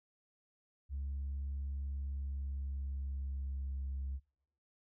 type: tone with pitch glide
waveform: sine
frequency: 69.3 to 67.6 Hz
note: C#2 to C#2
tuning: 0 to -43 cents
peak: -35 dBFS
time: 0.89-4.2 s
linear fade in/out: 50 ms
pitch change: -43 cents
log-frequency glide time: 1.86-3.83 s
effects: noise-tail reverb RT60 0.8 s tail -24 dB re dry + tanh soft clip ceiling -34 dBFS